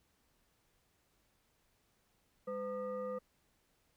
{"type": "tone with frequency modulation", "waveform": "sine", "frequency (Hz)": 508, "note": "B4", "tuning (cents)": 49, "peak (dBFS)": -37, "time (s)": [2.47, 3.19], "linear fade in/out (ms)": 10, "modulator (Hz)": 710, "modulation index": 0.71, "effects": ["pink hiss -75 dBFS RMS until 3.96 s"]}